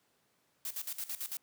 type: noise with tremolo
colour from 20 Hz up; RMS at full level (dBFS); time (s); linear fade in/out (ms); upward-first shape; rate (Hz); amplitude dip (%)
blue; -38; 0.65-1.37; 2; square; 9; 80
effects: pink hiss -73 dBFS RMS until 1.42 s + high-pass 150 Hz 12 dB/octave